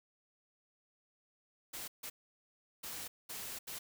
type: noise bursts at uneven times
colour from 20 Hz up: white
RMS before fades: -44 dBFS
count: 5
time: 1.73-1.88 / 2.03-2.1 / 2.83-3.08 / 3.29-3.59 / 3.67-3.79 s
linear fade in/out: 10 ms
effects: none